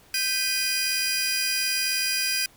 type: tone cluster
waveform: sawtooth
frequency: 1561 / 1987 / 2475 / 4871 / 5720 Hz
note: G6 / B6 / D#7 / D#8 / F8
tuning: -8 / +10 / -10 / -38 / +41 cents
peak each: -28 / -33 / -25 / -24 / -31 dBFS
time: 0.14-2.46 s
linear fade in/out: 2 ms
effects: pink hiss -55 dBFS RMS until 2.56 s